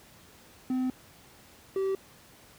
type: tone pair in turn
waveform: triangle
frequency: 256.3 / 386 Hz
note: C4 / G4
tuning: -36 / -27 cents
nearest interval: perfect fifth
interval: 709 cents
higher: second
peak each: -24 dBFS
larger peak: neither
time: 0.7-0.9 / 1.76-1.95 s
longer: first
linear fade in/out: 2 ms
effects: pink hiss -55 dBFS RMS until 2.58 s + high-pass 60 Hz 12 dB/octave